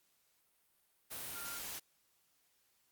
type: tone in noise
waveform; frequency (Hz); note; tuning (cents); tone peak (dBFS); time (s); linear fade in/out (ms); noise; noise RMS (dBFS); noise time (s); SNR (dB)
sine; 1393; F6; -5; -48; 1.34-1.59; 20; white; -44; 1.1-1.8; -7
effects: white hiss -75 dBFS RMS until 2.91 s + Opus 48 kbps